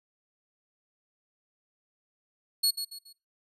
sawtooth tone with echo, 4349 Hz, C#8, 34 cents flat, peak -19 dBFS, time 2.63-2.71 s, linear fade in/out 10 ms, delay 140 ms, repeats 3, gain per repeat -9 dB, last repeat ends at 3.13 s, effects noise-tail reverb RT60 0.3 s tail -25 dB re dry + resampled to 32000 Hz

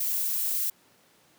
violet noise, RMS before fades -28 dBFS, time 0-0.7 s, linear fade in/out 5 ms, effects pink hiss -61 dBFS RMS until 1.38 s + high-pass 150 Hz 12 dB/octave

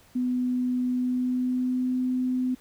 sine tone with pitch glide, 250 to 253.9 Hz, B3 to B3, +21 to +48 cents, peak -23 dBFS, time 0.15-2.55 s, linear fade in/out 10 ms, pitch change +27 cents, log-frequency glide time 0.87-1.97 s, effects pink hiss -57 dBFS RMS until 2.6 s

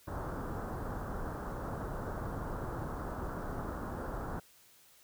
pink low-pass noise, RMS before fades -39 dBFS, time 0.07-4.4 s, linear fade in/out 10 ms, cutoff 1500 Hz, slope 48 dB/octave, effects white hiss -62 dBFS RMS until 5.03 s

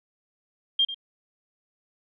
sine tone with echo, 3202 Hz, G7, 36 cents sharp, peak -18 dBFS, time 0.79-0.85 s, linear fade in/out 5 ms, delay 95 ms, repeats 1, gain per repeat -13 dB, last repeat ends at 0.945 s, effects none

